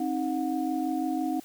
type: tone cluster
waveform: sine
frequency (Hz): 266.8 / 312.8 / 727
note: C4 / D#4 / F#5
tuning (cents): +34 / +9 / -31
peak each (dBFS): -30 / -29 / -33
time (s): 0-1.4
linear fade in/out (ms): 5
effects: white hiss -52 dBFS RMS until 1.44 s